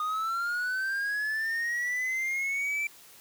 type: linear sweep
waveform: triangle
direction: up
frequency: 1224 to 2342 Hz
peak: -26 dBFS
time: 0-2.87 s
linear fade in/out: 2 ms
effects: white hiss -53 dBFS RMS until 3.2 s + high-pass 80 Hz 12 dB/octave